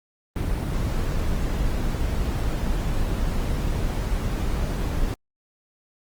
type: noise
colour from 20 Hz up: brown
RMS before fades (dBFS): -24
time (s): 0.36-5.14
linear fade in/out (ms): 0
effects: Opus 24 kbps